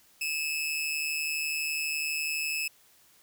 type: tone with amplitude modulation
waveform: sawtooth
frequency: 2593 Hz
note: E7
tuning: 29 cents flat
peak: -23 dBFS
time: 0.21-2.68 s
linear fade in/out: 5 ms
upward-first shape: sine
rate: 152 Hz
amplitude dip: 60%
effects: white hiss -61 dBFS RMS until 3.22 s